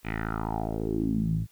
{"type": "tone with low-pass filter sweep", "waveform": "10% pulse", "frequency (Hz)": 54.7, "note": "A1", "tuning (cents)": -9, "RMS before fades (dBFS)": -29, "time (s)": [0.03, 1.47], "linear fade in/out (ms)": 50, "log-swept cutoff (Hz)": [2500, 120], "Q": 4.7, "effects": ["white hiss -62 dBFS RMS until 1.51 s"]}